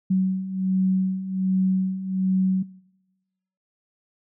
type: beating tone pair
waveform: sine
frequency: 187.2 / 188.5 Hz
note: F#3 / F#3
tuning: +20 / +32 cents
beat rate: 1.3 Hz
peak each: -25 / -21 dBFS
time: 0.1-2.63 s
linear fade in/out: 10 ms
effects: noise-tail reverb RT60 1.0 s tail -23 dB re dry

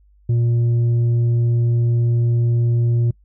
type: tone with tanh clipping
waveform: triangle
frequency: 118.2 Hz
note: A#2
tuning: 24 cents sharp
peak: -15 dBFS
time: 0.29-3.11 s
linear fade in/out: 5 ms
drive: 9 dB
effects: noise-tail reverb RT60 0.1 s tail -25 dB re dry + added 50 Hz sine -50 dBFS peak until 3.24 s

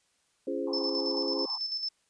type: chord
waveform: sine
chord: Db major seventh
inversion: none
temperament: equal with one note detuned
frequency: 277.2 / 340.7 / 415.3 / 523.3 Hz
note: Db4 / F4 / Ab4 / C5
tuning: 0 / -43 / 0 / 0 cents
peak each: -35 dBFS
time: 0.47-1.46 s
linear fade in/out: 5 ms
type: band-pass noise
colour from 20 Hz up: pink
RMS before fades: -45 dBFS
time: 0.67-1.58 s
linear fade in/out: 5 ms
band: 790 to 1100 Hz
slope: 96 dB/octave
type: tone with tremolo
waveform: sine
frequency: 5274 Hz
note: E8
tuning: in tune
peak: -29 dBFS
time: 0.73-1.89 s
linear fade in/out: 5 ms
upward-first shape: square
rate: 9.1 Hz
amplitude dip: 50%
effects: white hiss -71 dBFS RMS until 2.09 s + resampled to 22050 Hz

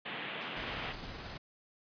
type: band-pass noise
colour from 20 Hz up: white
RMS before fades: -41 dBFS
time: 0.05-0.93 s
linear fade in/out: 10 ms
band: 120 to 3300 Hz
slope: 48 dB/octave
type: noise with exponential decay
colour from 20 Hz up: blue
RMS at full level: -44 dBFS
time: 0.41-1.01 s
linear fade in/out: 0 ms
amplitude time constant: 130 ms
type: noise with tremolo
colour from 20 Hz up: pink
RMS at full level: -43 dBFS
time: 0.56-1.38 s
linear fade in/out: 10 ms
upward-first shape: sine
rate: 19 Hz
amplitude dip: 25%
effects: resampled to 11025 Hz

